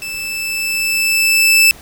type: tone with level ramp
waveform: sawtooth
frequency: 2636 Hz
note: E7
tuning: 1 cent flat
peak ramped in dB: -20 to -3 dBFS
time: 0.02-1.71 s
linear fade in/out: 0 ms
effects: pink hiss -39 dBFS RMS until 1.81 s